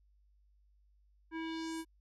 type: tone with low-pass filter sweep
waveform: square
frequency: 324.5 Hz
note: E4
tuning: 27 cents flat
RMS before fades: -40 dBFS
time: 1.31-1.85 s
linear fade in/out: 50 ms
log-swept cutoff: 1700 to 12000 Hz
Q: 2
effects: added 50 Hz sine -65 dBFS peak until 2 s